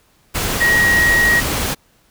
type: tone in noise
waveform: sine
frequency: 1894 Hz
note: A#6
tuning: 27 cents sharp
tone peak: -11 dBFS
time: 0.6-1.41 s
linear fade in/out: 20 ms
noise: pink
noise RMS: -20 dBFS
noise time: 0.34-1.75 s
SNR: +6 dB
effects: pink hiss -56 dBFS RMS until 2.1 s